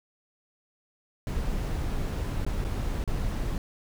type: noise with dropouts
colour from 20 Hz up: brown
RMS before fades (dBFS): -29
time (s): 1.27-3.58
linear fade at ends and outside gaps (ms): 1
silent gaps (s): 2.45-2.465 / 2.643-2.648 / 3.04-3.076
effects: none